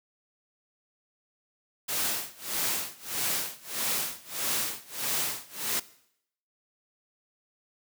white noise with tremolo, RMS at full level -28 dBFS, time 1.88-5.8 s, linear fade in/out 10 ms, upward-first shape sine, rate 1.6 Hz, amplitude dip 95%, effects noise-tail reverb RT60 0.7 s tail -18 dB re dry + high-pass 100 Hz 12 dB/octave

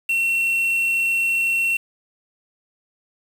triangle tone with quantisation, 2717 Hz, F7, 48 cents flat, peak -16 dBFS, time 0.09-1.77 s, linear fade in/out 5 ms, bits 6, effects none

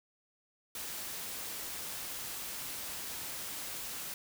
white noise, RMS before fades -41 dBFS, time 0.75-4.14 s, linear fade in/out 2 ms, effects none

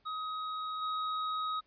square tone with level steps, 1263 Hz, D#6, 26 cents sharp, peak -36 / -33 dBFS, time 0.05-1.61 s, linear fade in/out 20 ms, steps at 0.81 s, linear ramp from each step 20 ms, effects pink hiss -72 dBFS RMS until 1.66 s + resampled to 11025 Hz

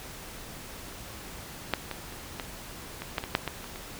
clicks, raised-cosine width 0.3 ms, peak -8 / -17 / -28 / -17 / -19 / -11 / -18 / -6 / -14 / -26 / -24 dBFS, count 11, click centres 1.737 / 1.913 / 2.124 / 2.398 / 3.02 / 3.182 / 3.239 / 3.351 / 3.477 / 3.643 / 3.759 s, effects pink hiss -43 dBFS RMS until 3.99 s

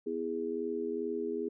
sine chord, E major, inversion second, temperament just, 247.2 / 329.6 / 412 Hz, B3 / E4 / G#4, +2 / 0 / -14 cents, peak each -39 / -38 / -34 dBFS, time 0.06-1.49 s, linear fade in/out 10 ms, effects none

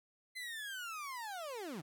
30% pulse linear sweep, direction down, 2063 to 133.1 Hz, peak -39 dBFS, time 0.35-1.82 s, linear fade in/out 20 ms, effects none

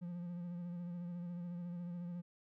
triangle tone with vibrato, 174.61 Hz, F3, in tune, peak -39 dBFS, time 0.01-2.22 s, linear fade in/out 20 ms, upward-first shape sine, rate 14 Hz, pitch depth 32 cents each way, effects none

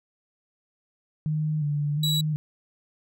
sine tone with vibrato, 150.1 Hz, D3, 38 cents sharp, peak -23 dBFS, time 1.26-2.36 s, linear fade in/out 0 ms, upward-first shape square, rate 1.4 Hz, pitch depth 42 cents each way
40% pulse tone, 3905 Hz, B7, 20 cents flat, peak -23 dBFS, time 2.03-2.21 s, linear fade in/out 5 ms
effects none

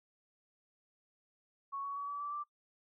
sine tone with pitch steps, 1108.7 / 1121.6 / 1134.6 / 1147.8 / 1161.1 / 1174.6 Hz, C#6 / C#6 / C#6 / D6 / D6 / D6, 0 / +20 / +40 / -40 / -20 / 0 cents, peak -37 dBFS, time 1.72-2.44 s, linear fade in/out 20 ms, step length 120 ms, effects noise-tail reverb RT60 0.1 s tail -21 dB re dry

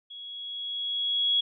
sine tone with level ramp, 3335 Hz, G#7, 7 cents sharp, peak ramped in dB -40 to -20 dBFS, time 0.1-1.41 s, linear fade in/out 10 ms, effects none

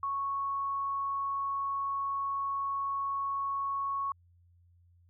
sine tone, 1106 Hz, C#6, 4 cents flat, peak -30 dBFS, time 0.03-4.12 s, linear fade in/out 2 ms, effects added 87 Hz sine -60 dBFS peak until 5.09 s

